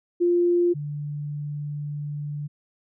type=tone pair in turn; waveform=sine; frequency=349.2 / 146.82 Hz; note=F4 / D3; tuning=0 / 0 cents; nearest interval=octave + minor third; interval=1500 cents; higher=first; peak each=-17 / -28 dBFS; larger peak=first; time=0.2-0.74 / 0.74-2.48 s; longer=second; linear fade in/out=20 ms; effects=none